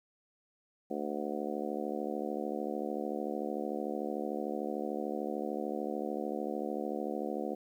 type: harmonic tone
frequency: 73.42 Hz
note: D2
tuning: in tune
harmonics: 3 / 4 / 5 / 6 / 7 / 8 / 9 / 10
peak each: -40 / -40 / -40 / -43 / -40 / -47 / -46 / -43 dBFS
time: 0.9-7.55 s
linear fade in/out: 10 ms
effects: 11-bit